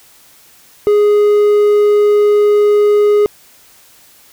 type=tone; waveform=triangle; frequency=415.3 Hz; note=G#4; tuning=in tune; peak=-5 dBFS; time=0.87-3.26 s; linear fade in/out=0 ms; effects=white hiss -45 dBFS RMS until 4.32 s